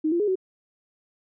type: tone with pitch steps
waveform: sine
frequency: 311.9 / 343.5 / 416.5 / 375.5 Hz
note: D#4 / F4 / G#4 / F#4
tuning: +4 / -29 / +5 / +26 cents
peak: -20 dBFS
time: 0.04-0.356 s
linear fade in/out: 10 ms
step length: 79 ms
effects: none